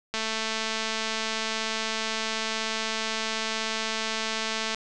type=click train; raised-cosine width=0.2 ms; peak=-12 dBFS; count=1019; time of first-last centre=0.14-4.746 s; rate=221 Hz; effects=resampled to 22050 Hz